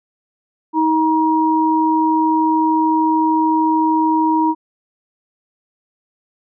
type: tone pair together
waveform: sine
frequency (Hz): 316.7 / 950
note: D#4 / A#5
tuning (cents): +31 / +33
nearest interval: octave + perfect fifth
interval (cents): 1902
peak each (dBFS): -15 / -15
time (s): 0.73-4.55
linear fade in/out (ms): 50
effects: none